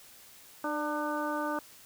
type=harmonic tone with a mistuned harmonic; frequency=300 Hz; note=D4; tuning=37 cents sharp; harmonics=1 / 2 / 3 / 4 / 5; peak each=-35 / -36 / -36 / -37 / -39 dBFS; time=0.64-1.59 s; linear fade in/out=2 ms; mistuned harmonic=2; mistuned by=-29 cents; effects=white hiss -54 dBFS RMS until 1.85 s